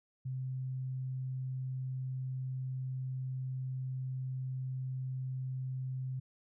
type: tone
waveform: sine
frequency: 130 Hz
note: C3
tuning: 11 cents flat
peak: -35 dBFS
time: 0.25-6.2 s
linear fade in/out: 10 ms
effects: none